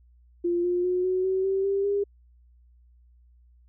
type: tone with pitch steps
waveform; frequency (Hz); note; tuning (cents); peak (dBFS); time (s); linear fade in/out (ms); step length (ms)
sine; 347.3 / 354.8 / 362.5 / 370.3 / 378.3 / 386.5 / 394.8 / 403.3; F4 / F4 / F#4 / F#4 / F#4 / G4 / G4 / G4; -10 / +27 / -35 / +1 / +38 / -24 / +12 / +49; -22; 0.44-2.04; 10; 200
effects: added 60 Hz sine -54 dBFS peak until 3.68 s